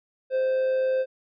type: tone with amplitude modulation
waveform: triangle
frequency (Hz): 521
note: C5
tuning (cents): -7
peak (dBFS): -18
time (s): 0.3-1.06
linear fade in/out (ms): 50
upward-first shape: sine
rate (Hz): 108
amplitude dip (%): 25
effects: resampled to 11025 Hz